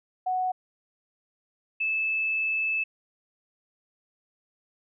sine tone pair in turn, 740 / 2619 Hz, F#5 / E7, 0 / -12 cents, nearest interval octave + minor seventh, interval 2188 cents, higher second, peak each -24 dBFS, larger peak neither, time 0.26-0.52 / 1.8-2.84 s, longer second, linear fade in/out 10 ms, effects none

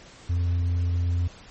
triangle tone with hard clipping, 87 Hz, F2, 6 cents flat, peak -20 dBFS, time 0.29-1.28 s, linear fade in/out 10 ms, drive 1 dB, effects pink hiss -48 dBFS RMS until 1.5 s + MP3 32 kbps

